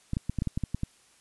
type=clicks; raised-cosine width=5 ms; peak=-16 dBFS; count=10; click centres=0.134 / 0.169 / 0.296 / 0.387 / 0.421 / 0.473 / 0.575 / 0.637 / 0.746 / 0.834 s; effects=white hiss -61 dBFS RMS until 1.2 s + resampled to 24000 Hz